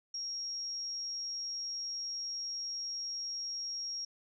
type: tone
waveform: sine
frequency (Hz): 5590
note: F8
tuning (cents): +1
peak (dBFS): -36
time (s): 0.14-4.05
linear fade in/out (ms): 5
effects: none